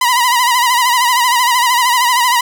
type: tone with vibrato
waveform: sawtooth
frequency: 981 Hz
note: B5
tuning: 12 cents flat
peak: -6 dBFS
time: 0.01-2.41 s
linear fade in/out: 5 ms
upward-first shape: sine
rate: 13 Hz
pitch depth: 78 cents each way
effects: none